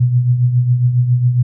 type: tone with tremolo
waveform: sine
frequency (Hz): 123.47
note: B2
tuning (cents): 0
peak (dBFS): -7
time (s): 0-1.43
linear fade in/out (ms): 10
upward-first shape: triangle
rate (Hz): 7.3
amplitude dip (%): 65
effects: none